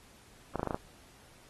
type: clicks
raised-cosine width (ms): 1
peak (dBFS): -18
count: 6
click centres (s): 0.557 / 0.595 / 0.631 / 0.673 / 0.708 / 0.745
effects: pink hiss -59 dBFS RMS until 1.49 s + AAC 32 kbps